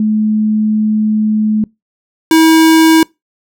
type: tone pair in turn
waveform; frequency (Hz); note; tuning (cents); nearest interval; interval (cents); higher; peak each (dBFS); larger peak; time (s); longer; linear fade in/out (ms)
sine / square; 214.8 / 321.8; A3 / E4; -41 / -42; perfect fifth; 699; second; -9 / -5; second; 0-1.64 / 2.31-3.03; first; 2
effects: noise-tail reverb RT60 0.2 s tail -25 dB re dry